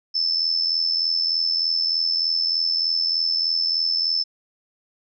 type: tone with amplitude modulation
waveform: sine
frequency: 5274 Hz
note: E8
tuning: in tune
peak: -16 dBFS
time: 0.14-4.24 s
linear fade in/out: 20 ms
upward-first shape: sine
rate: 83.3 Hz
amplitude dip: 65%
effects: none

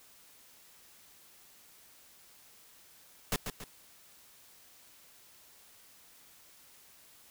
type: noise with echo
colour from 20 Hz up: pink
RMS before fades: -30 dBFS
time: 3.32-3.36 s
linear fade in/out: 2 ms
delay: 140 ms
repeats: 2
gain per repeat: -7 dB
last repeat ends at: 3.64 s
effects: white hiss -59 dBFS RMS until 7.3 s

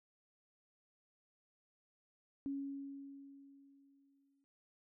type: tone with exponential decay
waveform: sine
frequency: 277.2 Hz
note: C#4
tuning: in tune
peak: -36 dBFS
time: 2.46-4.44 s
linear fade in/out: 0 ms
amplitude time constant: 430 ms
effects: noise-tail reverb RT60 0.5 s tail -17 dB re dry

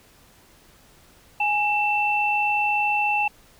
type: tone pair together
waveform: sine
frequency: 830.6 / 2673 Hz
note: G#5 / E7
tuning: 0 / +23 cents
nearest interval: octave + minor sixth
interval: 2023 cents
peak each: -22 dBFS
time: 1.4-3.28 s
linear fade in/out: 5 ms
effects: pink hiss -54 dBFS RMS until 3.59 s

